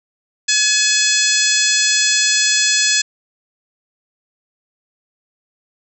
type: harmonic tone with a mistuned harmonic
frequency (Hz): 851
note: G#5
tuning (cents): +42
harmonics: 2 / 3 / 4 / 5 / 6 / 7 / 8 / 9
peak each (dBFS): -21 / -21 / -21 / -21 / -21 / -21 / -21 / -21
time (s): 0.48-3.02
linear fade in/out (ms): 10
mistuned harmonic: 6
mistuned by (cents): -24
effects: none